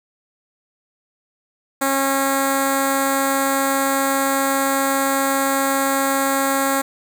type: tone with notch filter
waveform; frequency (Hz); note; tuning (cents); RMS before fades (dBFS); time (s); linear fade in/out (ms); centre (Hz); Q
5% pulse; 272.5; C#4; -29; -19; 1.81-6.82; 10; 2900; 0.61
effects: none